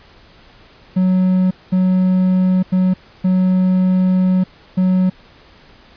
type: tone bursts at uneven times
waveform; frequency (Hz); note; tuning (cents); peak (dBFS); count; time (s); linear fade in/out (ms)
triangle; 185; F#3; 0; -9; 5; 0.96-1.51 / 1.72-2.63 / 2.72-2.94 / 3.24-4.44 / 4.77-5.1; 10
effects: pink hiss -46 dBFS RMS until 5.96 s + resampled to 11025 Hz